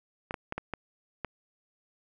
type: clicks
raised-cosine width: 0.5 ms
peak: -18 dBFS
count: 6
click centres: 0.309 / 0.342 / 0.524 / 0.58 / 0.737 / 1.247 s
effects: none